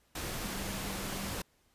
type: tone in noise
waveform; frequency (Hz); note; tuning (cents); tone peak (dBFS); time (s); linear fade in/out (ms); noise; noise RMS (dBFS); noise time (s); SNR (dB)
sine; 195.8; G3; -2; -42; 0.45-1.32; 5; pink; -38; 0.15-1.42; -7
effects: pink hiss -70 dBFS RMS until 1.74 s + resampled to 32000 Hz

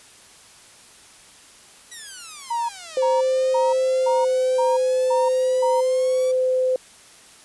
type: exponential two-way sweep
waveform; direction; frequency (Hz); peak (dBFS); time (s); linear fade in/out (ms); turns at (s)
5% pulse; down then up; 1969 to 558 to 1159; -25; 1.91-6.32; 10; 3.04
type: tone bursts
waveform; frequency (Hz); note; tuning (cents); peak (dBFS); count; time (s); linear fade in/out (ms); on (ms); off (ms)
sine; 937; A#5; +9; -21; 7; 2.5-5.81; 10; 190; 330
type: tone with pitch glide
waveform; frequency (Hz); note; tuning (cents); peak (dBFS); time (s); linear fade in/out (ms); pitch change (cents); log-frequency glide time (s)
sine; 520 to 513.1; C5 to C5; -11 to -34; -17; 2.97-6.76; 2; -23; 3.86-4.41
effects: white hiss -48 dBFS RMS until 7.44 s + resampled to 24000 Hz

